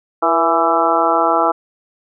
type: harmonic tone with a mistuned harmonic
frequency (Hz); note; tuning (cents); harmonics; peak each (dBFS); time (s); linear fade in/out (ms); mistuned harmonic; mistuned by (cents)
166.5; E3; +18; 2 / 3 / 4 / 5 / 6 / 7 / 8; -22 / -22 / -18 / -18 / -21 / -20 / -18; 0.22-1.52; 10; 3; -61
effects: none